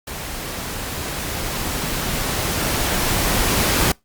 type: noise with level ramp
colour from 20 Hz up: pink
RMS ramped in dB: -30 to -17 dBFS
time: 0.07-3.92 s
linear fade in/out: 5 ms
effects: noise-tail reverb RT60 0.2 s tail -25 dB re dry + Opus 48 kbps